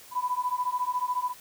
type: beating tone pair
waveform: sine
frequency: 987.8 / 1001.8 Hz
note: B5 / B5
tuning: 0 / +24 cents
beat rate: 14 Hz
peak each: -29 dBFS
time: 0.11-1.34 s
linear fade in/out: 50 ms
effects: white hiss -50 dBFS RMS until 1.4 s